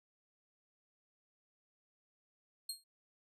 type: tone with exponential decay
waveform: 25% pulse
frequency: 4238 Hz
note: C8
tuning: 21 cents sharp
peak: -31 dBFS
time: 2.69-2.84 s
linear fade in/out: 5 ms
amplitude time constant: 31 ms
effects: none